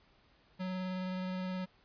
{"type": "tone with vibrato", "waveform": "square", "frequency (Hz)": 185, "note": "F#3", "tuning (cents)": 0, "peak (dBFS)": -36, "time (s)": [0.59, 1.66], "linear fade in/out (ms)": 20, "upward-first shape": "square", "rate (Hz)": 19, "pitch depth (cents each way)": 10, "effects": ["pink hiss -67 dBFS RMS until 1.84 s", "resampled to 11025 Hz"]}